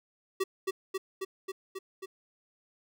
square tone with echo, 382.6 Hz, G4, 42 cents flat, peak -27 dBFS, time 0.4-0.44 s, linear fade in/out 10 ms, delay 270 ms, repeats 6, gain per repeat -2 dB, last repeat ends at 2.06 s, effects none

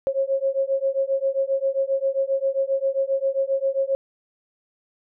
sine beating tone pair, 538 / 545.5 Hz, C5 / C#5, +48 / -28 cents, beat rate 7.5 Hz, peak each -23 dBFS, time 0.07-3.95 s, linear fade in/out 0 ms, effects none

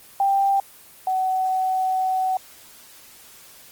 sine tone pair in turn, 788 / 751.9 Hz, G5 / F#5, +9 / +28 cents, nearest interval minor second, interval 81 cents, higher first, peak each -16 / -19 dBFS, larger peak first, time 0.2-0.6 / 1.07-2.37 s, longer second, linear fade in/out 2 ms, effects white hiss -47 dBFS RMS until 3.71 s + Opus 24 kbps

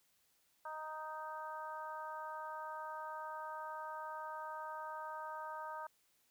harmonic tone, 311.1 Hz, D#4, in tune, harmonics 2 / 3 / 4 / 5, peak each -50 / -45 / -48 / -52 dBFS, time 0.65-5.87 s, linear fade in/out 5 ms, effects white hiss -75 dBFS RMS until 6.3 s

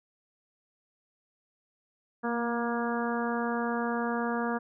harmonic tone with a mistuned harmonic, 236.3 Hz, A#3, 24 cents sharp, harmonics 1 / 2 / 3 / 4 / 5 / 6 / 7, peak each -31 / -34 / -36 / -37 / -38 / -39 / -39 dBFS, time 2.23-4.59 s, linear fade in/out 20 ms, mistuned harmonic 1, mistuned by -19 cents, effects none

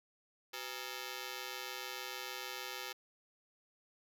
5% pulse ring-modulated tone, 440 Hz, A4, in tune, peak -27 dBFS, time 0.53-2.93 s, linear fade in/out 10 ms, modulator 63.3 Hz, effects none

